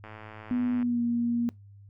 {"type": "click train", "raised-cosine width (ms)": 0.5, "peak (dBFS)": -29, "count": 86, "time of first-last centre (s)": [0.04, 0.827], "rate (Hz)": 108}
{"type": "tone with pitch glide", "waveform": "sine", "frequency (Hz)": [246.3, 236.8], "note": ["B3", "A#3"], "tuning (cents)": [-5, 27], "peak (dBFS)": -24, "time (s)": [0.51, 1.49], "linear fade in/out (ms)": 0, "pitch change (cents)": -68, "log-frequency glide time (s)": [0.76, 1.02]}
{"effects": ["noise-tail reverb RT60 0.2 s tail -23 dB re dry", "added 100 Hz sine -48 dBFS peak until 1.89 s"]}